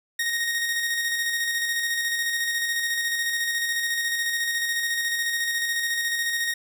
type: tone with tremolo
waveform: sawtooth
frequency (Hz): 1864.7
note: A#6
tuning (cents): 0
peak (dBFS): -19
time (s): 0.19-6.54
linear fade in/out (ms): 5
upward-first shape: square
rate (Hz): 14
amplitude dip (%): 30
effects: none